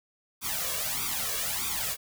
white noise with flanger, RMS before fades -31 dBFS, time 0.41-1.97 s, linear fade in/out 50 ms, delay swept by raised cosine 0.84 to 1.81 ms, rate 1.6 Hz, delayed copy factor +0.95, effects none

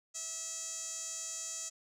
sawtooth tone with band-pass filter, 649 Hz, E5, 27 cents flat, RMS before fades -41 dBFS, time 0.14-1.7 s, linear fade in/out 20 ms, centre 6900 Hz, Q 7.6, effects none

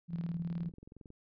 sine tone with tremolo, 169.4 Hz, E3, 48 cents sharp, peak -32 dBFS, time 0.08-0.72 s, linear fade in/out 50 ms, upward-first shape square, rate 19 Hz, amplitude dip 55%
click train, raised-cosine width 3 ms, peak -39 dBFS, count 14, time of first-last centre 0.51-1.104 s, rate 21.9 Hz
effects resampled to 11025 Hz

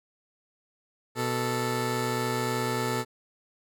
15% pulse tone pair together, 123.47 / 440 Hz, B2 / A4, 0 / 0 cents, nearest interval octave + minor seventh, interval 2200 cents, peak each -23 dBFS, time 1.15-3.05 s, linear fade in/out 50 ms, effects none

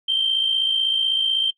sine tone with amplitude modulation, 3139 Hz, G7, 2 cents sharp, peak -14 dBFS, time 0.08-1.51 s, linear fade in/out 10 ms, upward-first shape sine, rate 56 Hz, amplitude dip 60%, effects noise-tail reverb RT60 0.1 s tail -20 dB re dry + tanh soft clip ceiling -11 dBFS

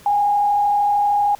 sine tone with frequency modulation, 819 Hz, G#5, 24 cents flat, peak -14 dBFS, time 0.06-1.35 s, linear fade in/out 2 ms, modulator 33.1 Hz, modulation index 0.45, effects pink hiss -46 dBFS RMS until 1.39 s

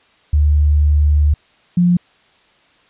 sine tone pair in turn, 74.1 / 176.24 Hz, D2 / F3, +16 / +16 cents, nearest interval octave + minor third, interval 1500 cents, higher second, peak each -9 dBFS, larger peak neither, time 0.33-1.34 / 1.77-1.97 s, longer first, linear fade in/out 5 ms, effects white hiss -53 dBFS RMS until 2.89 s + resampled to 8000 Hz

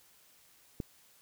click, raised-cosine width 3 ms, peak -22 dBFS, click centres 0.802 s, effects white hiss -63 dBFS RMS until 1.21 s

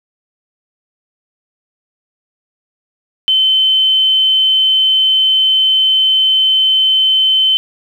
sine tone, 3070 Hz, G7, 37 cents flat, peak -8 dBFS, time 3.28-7.57 s, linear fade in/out 0 ms, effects 7-bit

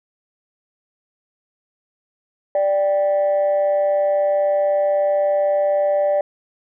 sine tone pair together, 587.3 / 783.4 Hz, D5 / G5, 0 / -1 cents, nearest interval perfect fourth, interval 499 cents, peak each -14 / -23 dBFS, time 2.55-6.21 s, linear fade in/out 2 ms, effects tanh soft clip ceiling -11 dBFS

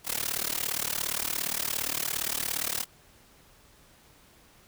white noise with amplitude modulation, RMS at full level -27 dBFS, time 0.04-2.86 s, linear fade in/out 50 ms, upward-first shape sine, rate 37.3 Hz, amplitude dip 95%, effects pink hiss -58 dBFS RMS until 4.67 s

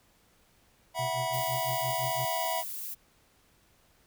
square chord, E suspended second, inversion none, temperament equal with one note detuned, 659.3 / 740 / 974.2 Hz, E5 / F#5 / B5, 0 / 0 / -24 cents, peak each -34 / -36 / -34 dBFS, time 0.94-2.64 s, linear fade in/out 50 ms
triangle tone with tremolo, 126.3 Hz, B2, 39 cents sharp, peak -32 dBFS, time 0.99-2.25 s, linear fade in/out 2 ms, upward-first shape sine, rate 5.9 Hz, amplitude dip 100%
violet noise, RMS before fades -38 dBFS, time 1.32-2.95 s, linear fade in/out 20 ms
effects pink hiss -65 dBFS RMS until 4.06 s

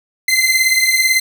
sawtooth beating tone pair, 2057 / 2075 Hz, C7 / C7, -30 / -15 cents, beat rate 18 Hz, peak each -11 dBFS, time 0.28-1.2 s, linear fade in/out 5 ms, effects none

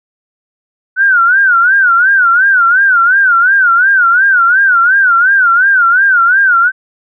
sine tone with vibrato, 1480 Hz, F#6, in tune, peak -5 dBFS, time 0.96-6.72 s, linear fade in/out 50 ms, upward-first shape sine, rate 2.8 Hz, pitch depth 150 cents each way, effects none

